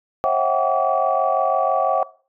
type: tone cluster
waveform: sine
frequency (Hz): 539 / 646 / 730 / 776 / 1146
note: C#5 / E5 / F#5 / G5 / D6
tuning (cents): -49 / -35 / -24 / -18 / -43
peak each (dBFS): -22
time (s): 0.24-2.03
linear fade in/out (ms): 0
effects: noise-tail reverb RT60 0.4 s tail -20 dB re dry + tanh soft clip ceiling -5 dBFS